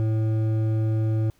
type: tone with hard clipping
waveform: sine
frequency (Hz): 110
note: A2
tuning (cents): 0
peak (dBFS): -22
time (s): 0-1.3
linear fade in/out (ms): 0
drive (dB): 9
effects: pink hiss -63 dBFS RMS until 1.39 s